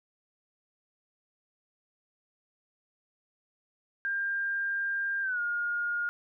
sine tone with pitch glide, 1598 to 1423.7 Hz, G6 to F6, +33 to +33 cents, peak -28 dBFS, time 4.05-6.09 s, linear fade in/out 0 ms, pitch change -200 cents, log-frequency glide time 5.22-5.4 s, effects none

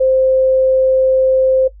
sine tone, 523.3 Hz, C5, in tune, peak -9 dBFS, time 0-1.68 s, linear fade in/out 10 ms, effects noise-tail reverb RT60 0.1 s tail -17 dB re dry + added 50 Hz sine -36 dBFS peak until 1.8 s

